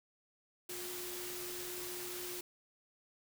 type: tone in noise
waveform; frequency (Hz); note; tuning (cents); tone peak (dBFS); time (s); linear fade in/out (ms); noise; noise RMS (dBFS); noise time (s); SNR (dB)
sine; 357.9; F4; +42; -46; 0.69-2.41; 5; white; -44; 0.69-2.41; -5
effects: none